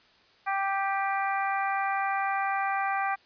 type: harmonic tone with a mistuned harmonic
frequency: 392 Hz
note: G4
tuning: in tune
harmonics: 2 / 3 / 4 / 5 / 6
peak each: -28 / -32 / -34 / -36 / -38 dBFS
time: 0.46-3.16 s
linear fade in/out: 20 ms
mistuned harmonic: 6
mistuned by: +21 cents
effects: white hiss -60 dBFS RMS until 3.25 s + resampled to 11025 Hz